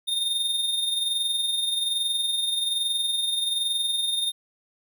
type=tone with amplitude modulation; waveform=square; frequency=3656 Hz; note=A#7; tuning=34 cents flat; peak=-22 dBFS; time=0.07-4.32 s; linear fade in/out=20 ms; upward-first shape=sine; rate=21.2 Hz; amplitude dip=45%; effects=none